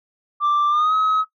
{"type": "tone with pitch glide", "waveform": "sine", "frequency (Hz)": [1177, 1276.1], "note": ["D6", "D#6"], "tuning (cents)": [3, 43], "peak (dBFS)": -13, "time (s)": [0.4, 1.25], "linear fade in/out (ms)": 50, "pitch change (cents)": 140, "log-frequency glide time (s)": [0.69, 0.94], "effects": ["noise-tail reverb RT60 0.1 s tail -17 dB re dry", "tanh soft clip ceiling -14 dBFS"]}